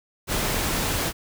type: noise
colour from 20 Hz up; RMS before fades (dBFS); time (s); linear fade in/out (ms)
pink; -25; 0.27-1.13; 50
effects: none